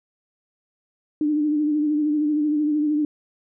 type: tone with vibrato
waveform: sine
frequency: 300 Hz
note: D4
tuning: 37 cents sharp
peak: -18 dBFS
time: 1.21-3.05 s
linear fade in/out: 2 ms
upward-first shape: sine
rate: 13 Hz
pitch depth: 41 cents each way
effects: none